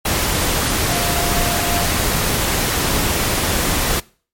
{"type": "tone in noise", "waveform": "sine", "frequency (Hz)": 698.5, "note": "F5", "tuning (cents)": 0, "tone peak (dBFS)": -23, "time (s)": [0.89, 1.86], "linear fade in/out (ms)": 5, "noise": "pink", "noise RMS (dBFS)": -18, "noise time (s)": [0.05, 4], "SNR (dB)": -8, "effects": ["noise-tail reverb RT60 0.4 s tail -22 dB re dry", "MP3 64 kbps"]}